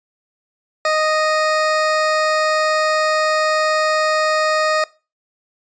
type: tone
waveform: 20% pulse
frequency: 621 Hz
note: D#5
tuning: 3 cents flat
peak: -10 dBFS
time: 0.85-4.84 s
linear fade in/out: 2 ms
effects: noise-tail reverb RT60 0.3 s tail -21 dB re dry + resampled to 16000 Hz